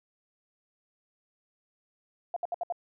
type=tone bursts; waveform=sine; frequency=698.5 Hz; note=F5; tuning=in tune; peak=-28 dBFS; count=5; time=2.34-2.724 s; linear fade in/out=2 ms; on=24 ms; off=66 ms; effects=none